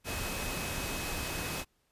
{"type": "tone in noise", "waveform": "sine", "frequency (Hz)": 2554, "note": "D#7", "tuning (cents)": 45, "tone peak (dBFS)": -43, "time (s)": [0.04, 1.65], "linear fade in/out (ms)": 50, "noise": "pink", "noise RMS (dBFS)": -36, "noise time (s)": [0.04, 1.65], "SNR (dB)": -10, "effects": ["pink hiss -74 dBFS RMS until 1.91 s", "resampled to 32000 Hz"]}